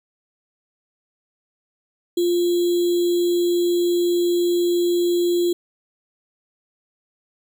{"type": "tone with sample-and-hold", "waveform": "sine", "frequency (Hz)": 349.2, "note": "F4", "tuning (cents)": 0, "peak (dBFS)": -16, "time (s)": [2.17, 5.53], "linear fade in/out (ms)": 5, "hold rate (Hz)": 3675, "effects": []}